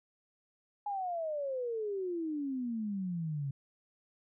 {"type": "exponential sweep", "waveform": "sine", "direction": "down", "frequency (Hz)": [836, 134.9], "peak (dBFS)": -33, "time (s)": [0.86, 3.51], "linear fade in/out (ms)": 5, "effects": []}